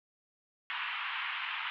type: band-pass noise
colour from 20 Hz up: white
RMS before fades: -37 dBFS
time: 0.7-1.7 s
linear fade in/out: 0 ms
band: 900 to 3100 Hz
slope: 48 dB/octave
effects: none